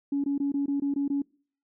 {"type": "tone bursts", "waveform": "sine", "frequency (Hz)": 281.3, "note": "C#4", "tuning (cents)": 26, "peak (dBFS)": -23, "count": 8, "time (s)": [0.12, 1.22], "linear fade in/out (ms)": 5, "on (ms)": 120, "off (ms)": 20, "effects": ["noise-tail reverb RT60 0.5 s tail -26 dB re dry", "tanh soft clip ceiling -19 dBFS"]}